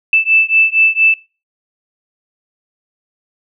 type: beating tone pair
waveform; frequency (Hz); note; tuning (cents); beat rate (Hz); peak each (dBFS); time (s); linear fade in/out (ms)
sine; 2638 / 2642.3; E7 / E7; +1 / +3; 4.3; -12; 0.13-1.14; 2
effects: noise-tail reverb RT60 0.3 s tail -20 dB re dry